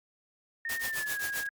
sine tone with pitch glide, 1835 to 1644.3 Hz, A#6 to G#6, -28 to -18 cents, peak -32 dBFS, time 0.65-1.49 s, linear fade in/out 2 ms, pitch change -190 cents, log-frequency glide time 0.83-1.19 s
white noise with tremolo, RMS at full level -34 dBFS, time 0.69-1.47 s, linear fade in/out 5 ms, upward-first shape triangle, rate 7.6 Hz, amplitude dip 100%
effects Opus 48 kbps

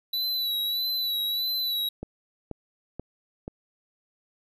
square tone with vibrato, 3951 Hz, B7, in tune, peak -26 dBFS, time 0.13-1.89 s, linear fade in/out 5 ms, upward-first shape sine, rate 1.6 Hz, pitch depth 45 cents each way
click train, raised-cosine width 2 ms, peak -21 dBFS, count 4, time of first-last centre 2.03-3.479 s, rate 2.07 Hz
effects none

